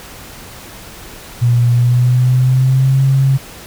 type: tone with pitch glide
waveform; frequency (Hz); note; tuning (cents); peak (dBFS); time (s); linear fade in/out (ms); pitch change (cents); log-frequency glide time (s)
sine; 120.2 to 134.92; B2 to C#3; -46 to -46; -8; 1.41-3.38; 20; +200; 1.71-3.02
effects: pink hiss -34 dBFS RMS until 3.66 s